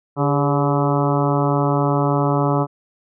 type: harmonic tone with a mistuned harmonic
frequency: 143.4 Hz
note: D3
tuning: 41 cents flat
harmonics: 1 / 2 / 3 / 4 / 5 / 6 / 7 / 8 / 9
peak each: -19 / -22 / -24 / -25 / -26 / -27 / -27 / -28 / -29 dBFS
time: 0.16-2.67 s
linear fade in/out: 50 ms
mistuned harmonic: 3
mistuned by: -61 cents
effects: none